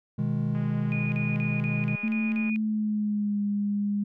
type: chord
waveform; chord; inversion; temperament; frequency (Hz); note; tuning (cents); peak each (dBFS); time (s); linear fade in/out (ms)
triangle; G# minor; first; just; 124.59 / 155.74 / 207.7; B2 / D#3 / G#3; +16 / +2 / 0; -27; 0.18-1.96; 10
type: click train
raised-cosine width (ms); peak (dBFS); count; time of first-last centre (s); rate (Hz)
0.5; -32; 402; 0.55-2.497; 206
type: tone bursts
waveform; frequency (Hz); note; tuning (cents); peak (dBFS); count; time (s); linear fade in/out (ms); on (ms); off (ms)
sine; 2460; D#7; -20; -32; 7; 0.92-2.56; 0; 200; 40
type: tone with pitch glide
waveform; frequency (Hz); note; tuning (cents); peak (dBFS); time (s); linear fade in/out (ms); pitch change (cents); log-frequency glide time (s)
sine; 220 to 204.1; A3 to G#3; 0 to -30; -24; 2.03-4.04; 10; -130; 2.4-3.41
effects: none